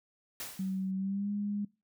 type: noise with exponential decay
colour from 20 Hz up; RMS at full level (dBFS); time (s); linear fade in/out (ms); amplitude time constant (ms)
white; -38; 0.4-0.91; 1; 110
type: tone with pitch glide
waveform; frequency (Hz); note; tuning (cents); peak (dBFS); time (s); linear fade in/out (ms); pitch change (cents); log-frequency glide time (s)
sine; 190 to 204.8; F#3 to G#3; +46 to -24; -31; 0.59-1.65; 5; +130; 0.96-1.31
effects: noise-tail reverb RT60 0.3 s tail -23 dB re dry